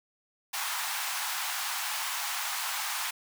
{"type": "high-pass noise", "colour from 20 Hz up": "pink", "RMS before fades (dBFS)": -33, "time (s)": [0.53, 3.11], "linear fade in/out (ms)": 10, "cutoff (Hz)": 780, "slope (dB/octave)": 48, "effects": []}